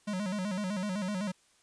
square tone with vibrato, 196 Hz, G3, in tune, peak -32 dBFS, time 0.07-1.32 s, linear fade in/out 10 ms, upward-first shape square, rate 7.9 Hz, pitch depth 110 cents each way, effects white hiss -66 dBFS RMS until 1.62 s + resampled to 22050 Hz

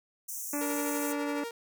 pink high-pass noise, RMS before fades -38 dBFS, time 0.28-1.13 s, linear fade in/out 10 ms, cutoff 5800 Hz, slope 96 dB/octave
harmonic tone, 289.7 Hz, D4, 24 cents flat, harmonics 1 / 2 / 3 / 4 / 5 / 6 / 7 / 8 / 9, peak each -32 / -38 / -42 / -44 / -46 / -48 / -49 / -50 / -51 dBFS, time 0.53-1.44 s, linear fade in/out 5 ms
sawtooth tone with tremolo, 466.2 Hz, A#4, in tune, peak -31 dBFS, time 0.61-1.51 s, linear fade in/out 2 ms, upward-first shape sine, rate 12 Hz, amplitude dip 45%
effects none

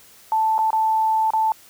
sine tone with dropouts, 880 Hz, A5, in tune, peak -16 dBFS, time 0.32-1.52 s, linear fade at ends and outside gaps 1 ms, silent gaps 0.581-0.589 / 0.705-0.73 / 1.305-1.335 s, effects white hiss -49 dBFS RMS until 1.69 s

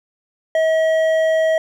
triangle tone with hard clipping, 640 Hz, D#5, 49 cents sharp, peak -15 dBFS, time 0.55-1.58 s, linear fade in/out 2 ms, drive 11 dB, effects none

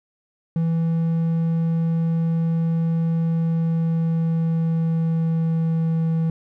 triangle tone with pitch glide, 164.81 to 162.82 Hz, E3 to E3, 0 to -21 cents, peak -16 dBFS, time 0.56-6.3 s, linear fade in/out 2 ms, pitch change -21 cents, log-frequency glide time 3.21-6.12 s, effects none

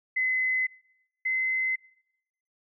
sine tone pair in turn, 2034 / 2052 Hz, C7 / C7, -50 / -34 cents, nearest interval unison, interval 16 cents, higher second, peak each -23 / -24 dBFS, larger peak first, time 0.16-0.67 / 1.25-1.76 s, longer neither, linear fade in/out 10 ms, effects noise-tail reverb RT60 0.9 s tail -24 dB re dry

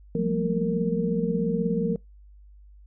sine tone cluster, 173.8 / 190.3 / 216.1 / 235.3 / 462 Hz, F3 / F#3 / A3 / A#3 / A#4, -8 / +49 / -31 / +16 / -16 cents, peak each -27 / -30 / -30 / -32 / -27 dBFS, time 0.15-1.96 s, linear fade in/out 2 ms, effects noise-tail reverb RT60 0.2 s tail -25 dB re dry + added 50 Hz sine -47 dBFS peak until 2.86 s

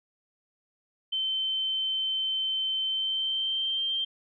sine tone with pitch glide, 3088 to 3155 Hz, G7 to G7, -27 to +10 cents, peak -26 dBFS, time 1.12-4.05 s, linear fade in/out 10 ms, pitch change +37 cents, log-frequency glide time 2.85-3.92 s, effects none

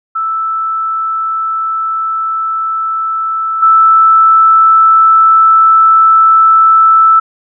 sine tone with level steps, 1318.5 Hz, E6, in tune, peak -12 / -3 dBFS, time 0.15-7.2 s, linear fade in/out 10 ms, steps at 3.62 s, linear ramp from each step 10 ms, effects none

